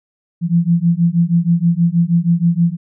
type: beating tone pair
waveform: sine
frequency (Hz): 167.2 / 173.5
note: E3 / F3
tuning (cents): +25 / -11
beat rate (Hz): 6.3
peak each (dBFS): -14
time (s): 0.41-2.77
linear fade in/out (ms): 50
effects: none